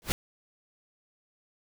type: noise with exponential growth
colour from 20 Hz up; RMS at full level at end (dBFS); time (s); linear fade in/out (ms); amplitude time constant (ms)
pink; -22; 0.02-0.12; 0; 20
effects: none